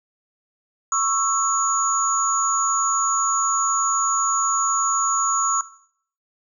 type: tone cluster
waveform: sine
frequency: 1103 / 1322 / 6790 Hz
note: C#6 / E6 / G#8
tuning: -9 / +5 / +37 cents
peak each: -23 / -23 / -22 dBFS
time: 0.92-5.61 s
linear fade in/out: 2 ms
effects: noise-tail reverb RT60 0.6 s tail -17 dB re dry